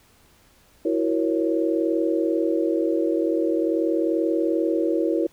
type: chord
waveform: sine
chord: F# dominant seventh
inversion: third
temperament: equal with one note detuned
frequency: 329.6 / 370 / 472.1 / 554.4 Hz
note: E4 / F#4 / A#4 / C#5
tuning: 0 / 0 / +22 / 0 cents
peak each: -22 / -27 / -26 / -27 dBFS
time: 0.85-5.27 s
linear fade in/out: 5 ms
effects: pink hiss -57 dBFS RMS until 5.32 s